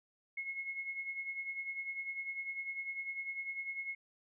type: tone with tremolo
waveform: sine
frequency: 2172 Hz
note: C#7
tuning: 36 cents flat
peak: -35 dBFS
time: 0.37-3.95 s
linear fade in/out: 5 ms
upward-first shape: triangle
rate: 10 Hz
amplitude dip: 70%
effects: none